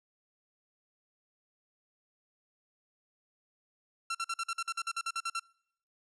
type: tone bursts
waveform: sawtooth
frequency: 1356 Hz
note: E6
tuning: 49 cents sharp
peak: -28 dBFS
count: 14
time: 4.1-5.396 s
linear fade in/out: 5 ms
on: 48 ms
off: 48 ms
effects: noise-tail reverb RT60 0.7 s tail -26 dB re dry + resampled to 24000 Hz